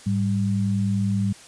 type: tone pair together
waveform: sine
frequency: 105.7 / 196 Hz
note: G#2 / G3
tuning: +31 / 0 cents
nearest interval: major seventh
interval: 1069 cents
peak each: -23 / -22 dBFS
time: 0.06-1.33 s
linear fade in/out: 10 ms
effects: white hiss -46 dBFS RMS until 1.47 s + resampled to 22050 Hz